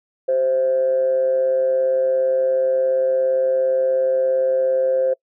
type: tone with amplitude modulation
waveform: sine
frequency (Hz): 523.3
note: C5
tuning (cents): 0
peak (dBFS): -12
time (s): 0.28-5.14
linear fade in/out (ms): 10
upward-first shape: sine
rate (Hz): 138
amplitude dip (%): 55
effects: noise-tail reverb RT60 0.1 s tail -26 dB re dry + tanh soft clip ceiling -9 dBFS

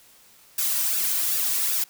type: noise with flanger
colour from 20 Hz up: blue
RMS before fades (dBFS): -24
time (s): 0.58-1.84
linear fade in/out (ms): 5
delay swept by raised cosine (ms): 0.94 to 2.44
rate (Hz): 2.6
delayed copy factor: -0.6
effects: white hiss -54 dBFS RMS until 1.89 s

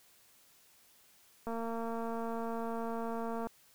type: click train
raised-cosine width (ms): 1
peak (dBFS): -26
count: 459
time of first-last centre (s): 1.47-3.47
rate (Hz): 229
effects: white hiss -64 dBFS RMS until 3.74 s

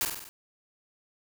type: noise with echo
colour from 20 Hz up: white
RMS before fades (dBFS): -28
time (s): 0.01-0.05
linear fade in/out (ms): 0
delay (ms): 48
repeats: 5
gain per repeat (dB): -4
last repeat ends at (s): 0.29
effects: none

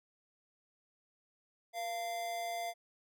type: tone with amplitude modulation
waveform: square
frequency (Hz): 691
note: F5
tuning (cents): -19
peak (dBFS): -35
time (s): 1.73-2.74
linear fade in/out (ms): 50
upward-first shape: sine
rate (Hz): 214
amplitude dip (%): 45
effects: none

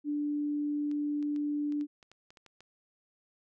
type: tone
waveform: sine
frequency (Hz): 293.7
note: D4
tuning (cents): 0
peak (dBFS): -29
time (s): 0.04-1.87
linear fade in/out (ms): 50
type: clicks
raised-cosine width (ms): 0.2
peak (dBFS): -37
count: 11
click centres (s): 0.914 / 1.227 / 1.362 / 1.723 / 1.811 / 2.028 / 2.116 / 2.305 / 2.372 / 2.463 / 2.606
effects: none

